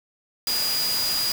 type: tone in noise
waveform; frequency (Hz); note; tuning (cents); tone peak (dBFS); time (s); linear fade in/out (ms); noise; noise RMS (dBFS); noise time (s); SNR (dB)
sine; 4887; D#8; -32; -23; 0.47-1.32; 2; white; -28; 0.47-1.32; +2
effects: none